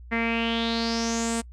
sawtooth tone with low-pass filter sweep, 230 Hz, A#3, 23 cents flat, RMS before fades -26 dBFS, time 0.11-1.42 s, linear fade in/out 20 ms, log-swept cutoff 2000 to 8800 Hz, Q 6.1, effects noise-tail reverb RT60 0.1 s tail -26 dB re dry + added 60 Hz sine -41 dBFS peak until 1.52 s

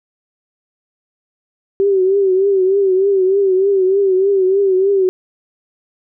sine tone with vibrato, 385.7 Hz, G4, 28 cents flat, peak -10 dBFS, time 1.8-5.09 s, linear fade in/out 0 ms, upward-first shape triangle, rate 3.3 Hz, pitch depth 87 cents each way, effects none

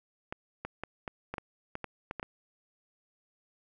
clicks, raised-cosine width 0.5 ms, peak -21 dBFS, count 11, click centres 0.325 / 0.65 / 0.836 / 1.078 / 1.34 / 1.382 / 1.754 / 1.843 / 2.111 / 2.197 / 2.229 s, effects none

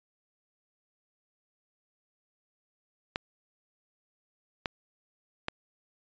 clicks, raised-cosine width 0.3 ms, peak -14 dBFS, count 3, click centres 3.159 / 4.658 / 5.484 s, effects resampled to 16000 Hz

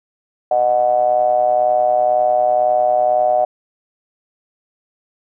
triangle ring-modulated tone, 61 Hz, B1, 21 cents flat, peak -7 dBFS, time 0.51-3.45 s, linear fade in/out 5 ms, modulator 676 Hz, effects none

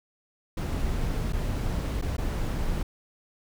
brown noise with dropouts, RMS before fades -28 dBFS, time 0.57-2.83 s, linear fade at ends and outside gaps 5 ms, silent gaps 1.325-1.331 / 2.014-2.022 / 2.168-2.181 s, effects none

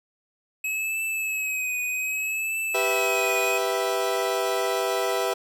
square tone with vibrato, 2562 Hz, E7, 50 cents flat, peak -26 dBFS, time 0.64-3.58 s, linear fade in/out 5 ms, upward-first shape triangle, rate 0.64 Hz, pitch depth 58 cents each way
30% pulse chord, E minor, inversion first, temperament equal, 392 / 493.9 / 659.3 Hz, G4 / B4 / E5, 0 / 0 / 0 cents, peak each -25 dBFS, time 2.74-5.34 s, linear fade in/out 10 ms
effects none

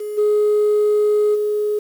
sine tone with level steps, 419.8 Hz, G#4, 19 cents sharp, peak -23 / -11 / -16 dBFS, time 0-1.79 s, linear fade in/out 5 ms, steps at 0.17 / 1.34 s, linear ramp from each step 20 ms, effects tanh soft clip ceiling -11 dBFS + 7-bit

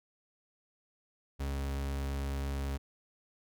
40% pulse tone, 69 Hz, C#2, 7 cents flat, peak -32 dBFS, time 1.39-2.78 s, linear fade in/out 20 ms, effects none

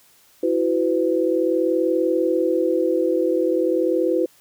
sine chord, E suspended second, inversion none, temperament equal with one note detuned, 329.6 / 370 / 504.6 Hz, E4 / F#4 / B4, 0 / 0 / +37 cents, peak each -21 / -22 / -21 dBFS, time 0.43-4.26 s, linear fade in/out 5 ms, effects white hiss -55 dBFS RMS until 4.4 s

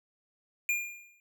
square tone with exponential decay, 2409 Hz, D7, 43 cents sharp, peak -25 dBFS, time 0.69-1.2 s, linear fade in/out 1 ms, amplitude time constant 110 ms, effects none

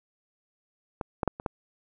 clicks, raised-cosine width 1 ms, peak -17 / -12 / -9 / -23 / -14 dBFS, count 5, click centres 1.012 / 1.232 / 1.277 / 1.399 / 1.462 s, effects none

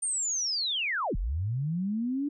sine linear two-way sweep, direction down then up, 8980 to 33.57 to 295.7 Hz, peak -27 dBFS, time 0.02-2.29 s, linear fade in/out 10 ms, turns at 1.16 s, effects none

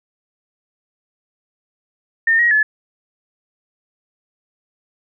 sine tone with pitch steps, 1819 / 1894 / 1720 Hz, A#6 / A#6 / A6, -43 / +27 / -40 cents, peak -11 dBFS, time 2.27-2.63 s, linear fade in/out 5 ms, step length 120 ms, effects none

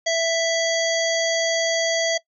harmonic tone, 661 Hz, E5, 5 cents sharp, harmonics 1 / 3 / 5 / 7 / 9 / 10, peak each -21 / -26 / -28 / -29 / -31 / -31 dBFS, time 0.06-2.18 s, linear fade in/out 10 ms, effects noise-tail reverb RT60 0.1 s tail -20 dB re dry

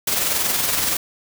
white noise with amplitude modulation, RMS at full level -19 dBFS, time 0.07-0.97 s, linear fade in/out 5 ms, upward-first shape sine, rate 21.3 Hz, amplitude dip 40%, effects none

